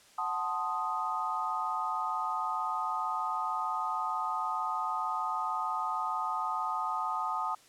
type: chord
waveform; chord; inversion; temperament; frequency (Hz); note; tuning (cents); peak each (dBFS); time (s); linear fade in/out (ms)
sine; F# diminished seventh; none; equal; 740 / 880 / 1046.5 / 1244.5; F#5 / A5 / C6 / Eb6; 0 / 0 / 0 / 0; -38 / -35 / -39 / -33; 0.18-7.55; 5
effects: white hiss -59 dBFS RMS until 7.68 s + low-pass 9000 Hz 12 dB/octave